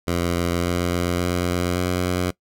10% pulse tone with pitch steps, 86.6 / 87.8 / 88.6 / 89.9 Hz, F2 / F2 / F2 / F#2, -14 / +10 / +25 / -49 cents, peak -12 dBFS, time 0.07-2.31 s, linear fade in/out 10 ms, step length 560 ms, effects noise-tail reverb RT60 0.1 s tail -21 dB re dry

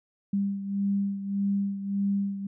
sine beating tone pair, 198.6 / 200.3 Hz, G3 / G3, +23 / +38 cents, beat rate 1.7 Hz, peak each -26 / -32 dBFS, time 0.33-2.47 s, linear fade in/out 5 ms, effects none

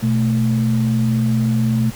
sine tone pair together, 123.47 / 220 Hz, B2 / A3, 0 / 0 cents, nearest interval minor seventh, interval 1000 cents, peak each -16 dBFS, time 0.02-1.91 s, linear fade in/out 20 ms, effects tanh soft clip ceiling -7 dBFS + pink hiss -36 dBFS RMS until 1.95 s

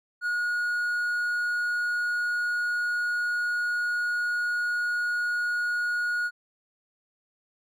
triangle tone, 1446 Hz, F#6, 40 cents flat, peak -23 dBFS, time 0.21-6.31 s, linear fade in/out 50 ms, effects none

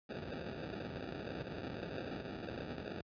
white noise with sample-and-hold, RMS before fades -43 dBFS, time 0.09-3.01 s, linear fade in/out 5 ms, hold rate 1050 Hz, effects high-pass 80 Hz 12 dB/octave + resampled to 11025 Hz

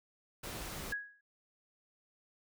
pink noise, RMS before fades -43 dBFS, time 0.43-0.93 s, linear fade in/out 10 ms
sine tone with exponential decay, 1661.2 Hz, G#6, in tune, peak -31 dBFS, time 0.92-1.21 s, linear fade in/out 5 ms, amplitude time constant 63 ms
effects none

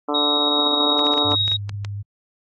harmonic tone, 146.83 Hz, D3, in tune, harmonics 2 / 3 / 4 / 5 / 6 / 7 / 8 / 9, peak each -25 / -27 / -28 / -29 / -30 / -30 / -31 / -32 dBFS, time 0.08-1.35 s, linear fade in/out 10 ms
sine tone, 3783 Hz, A#7, 25 cents sharp, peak -18 dBFS, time 0.14-1.57 s, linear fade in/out 10 ms
clicks, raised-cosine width 0.2 ms, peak -16 dBFS, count 9, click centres 0.992 / 1.068 / 1.138 / 1.178 / 1.319 / 1.479 / 1.517 / 1.694 / 1.848 s
sine tone with vibrato, 101.5 Hz, G#2, 39 cents flat, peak -26 dBFS, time 1.24-2.03 s, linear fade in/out 20 ms, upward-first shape triangle, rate 6.8 Hz, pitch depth 13 cents each way
effects AAC 32 kbps

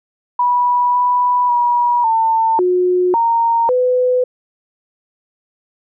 sine tone with pitch steps, 978 / 985 / 964 / 898 / 361.9 / 925 / 502 Hz, B5 / B5 / B5 / A5 / F#4 / A#5 / B4, -17 / -5 / -42 / +35 / -38 / -14 / +28 cents, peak -11 dBFS, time 0.39-4.24 s, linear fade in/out 5 ms, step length 550 ms, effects none

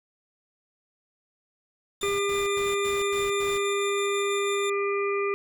25% pulse tone with tremolo, 3585 Hz, A7, 32 cents sharp, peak -29 dBFS, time 2.01-4.7 s, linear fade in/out 5 ms, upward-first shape square, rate 6.1 Hz, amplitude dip 25%
pink noise bursts, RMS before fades -42 dBFS, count 6, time 2.01-3.58 s, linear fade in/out 5 ms, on 180 ms, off 98 ms
harmonic tone, 400.6 Hz, G4, 38 cents sharp, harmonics 1 / 3 / 5 / 6, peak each -25 / -31 / -37 / -34 dBFS, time 2.03-5.34 s, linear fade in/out 0 ms
effects none

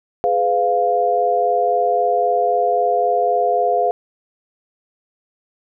sine chord, F diminished, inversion first, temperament just, 419.1 / 502.9 / 698.5 Hz, Ab4 / Cb5 / F5, +16 / +31 / 0 cents, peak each -21 / -20 / -16 dBFS, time 0.24-3.91 s, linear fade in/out 0 ms, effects none

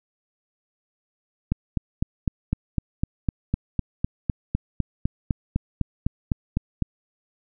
click train, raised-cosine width 5 ms, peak -9 dBFS, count 22, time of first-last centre 1.52-6.823 s, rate 3.96 Hz, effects none

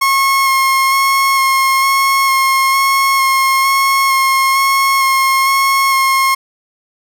30% pulse tone with vibrato, 1081 Hz, C#6, 44 cents flat, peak -7 dBFS, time 0.01-6.35 s, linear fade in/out 10 ms, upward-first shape square, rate 1.1 Hz, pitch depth 11 cents each way, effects none

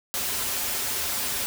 white noise with comb filter, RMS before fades -28 dBFS, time 0.14-1.46 s, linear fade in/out 0 ms, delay 6.3 ms, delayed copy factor -0.65, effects none

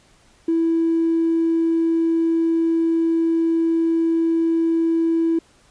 triangle tone with tanh clipping, 329.6 Hz, E4, in tune, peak -15 dBFS, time 0.48-5.39 s, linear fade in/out 5 ms, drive 1 dB, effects pink hiss -55 dBFS RMS until 5.7 s + resampled to 22050 Hz

